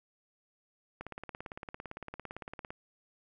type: click train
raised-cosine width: 0.5 ms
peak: -26 dBFS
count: 31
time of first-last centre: 1.01-2.705 s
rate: 17.7 Hz
effects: none